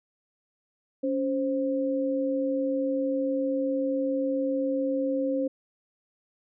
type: tone pair together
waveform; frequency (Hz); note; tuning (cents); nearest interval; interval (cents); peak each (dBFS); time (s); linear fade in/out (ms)
sine; 278.6 / 525.9; C#4 / C5; +9 / +9; major seventh; 1100; -27; 1.03-5.48; 10
effects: none